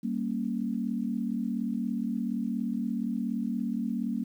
sine chord, G diminished, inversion none, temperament equal, 196 / 233.1 / 277.2 Hz, G3 / Bb3 / Db4, 0 / 0 / 0 cents, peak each -33 / -30 / -36 dBFS, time 0.03-4.24 s, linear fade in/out 10 ms, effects 10-bit

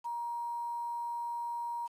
sine tone with quantisation, 945 Hz, A#5, 23 cents sharp, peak -34 dBFS, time 0.04-1.88 s, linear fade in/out 20 ms, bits 9, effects low-pass 10000 Hz 12 dB/octave

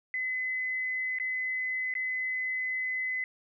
sine tone with dropouts, 2026 Hz, B6, 44 cents sharp, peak -29 dBFS, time 0.14-3.24 s, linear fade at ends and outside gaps 1 ms, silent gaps 1.186-1.199 / 1.939-1.952 s, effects none

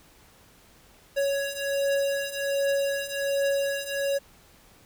square beating tone pair, 556 / 557.3 Hz, C#5 / C#5, +5 / +9 cents, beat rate 1.3 Hz, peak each -30 / -27 dBFS, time 1.16-4.19 s, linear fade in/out 20 ms, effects pink hiss -56 dBFS RMS until 4.85 s

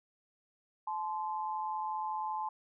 sine tone pair together, 864 / 1038.7 Hz, A5 / C6, -32 / -13 cents, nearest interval minor third, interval 319 cents, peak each -35 / -38 dBFS, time 0.87-2.49 s, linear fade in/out 5 ms, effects none

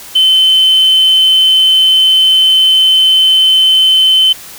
sine tone, 3064 Hz, G7, 40 cents flat, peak -3 dBFS, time 0.15-4.33 s, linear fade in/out 10 ms, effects tanh soft clip ceiling -2 dBFS + white hiss -31 dBFS RMS until 4.58 s

